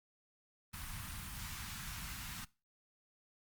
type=band-stop noise; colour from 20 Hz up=pink; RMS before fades=-45 dBFS; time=0.73-2.45 s; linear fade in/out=10 ms; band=210 to 1000 Hz; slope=24 dB/octave; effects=noise-tail reverb RT60 0.3 s tail -22 dB re dry + Opus 32 kbps